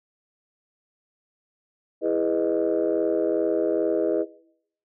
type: chord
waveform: sine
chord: E major seventh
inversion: none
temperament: just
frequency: 329.6 / 412 / 494.4 / 618.1 Hz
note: E4 / G#4 / B4 / D#5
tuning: 0 / -14 / +2 / -12 cents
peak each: -25 dBFS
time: 2.01-4.26 s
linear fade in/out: 50 ms
effects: noise-tail reverb RT60 0.7 s tail -20 dB re dry + tanh soft clip ceiling -13 dBFS